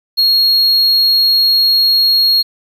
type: tone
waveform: triangle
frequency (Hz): 4290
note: C8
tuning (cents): +42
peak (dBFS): -7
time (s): 0.17-2.43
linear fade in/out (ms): 20
effects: 8-bit